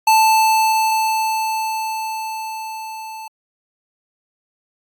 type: tone with level ramp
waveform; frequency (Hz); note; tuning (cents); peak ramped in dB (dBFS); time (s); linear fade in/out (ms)
square; 880; A5; 0; -10 to -31; 0.07-3.28; 5
effects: AAC 64 kbps